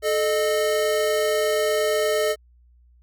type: tone pair together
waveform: square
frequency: 433.8 / 613 Hz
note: A4 / D#5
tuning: -25 / -26 cents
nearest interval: tritone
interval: 599 cents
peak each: -23 dBFS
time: 0.02-2.36 s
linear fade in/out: 50 ms
effects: added 60 Hz sine -52 dBFS peak until 3.02 s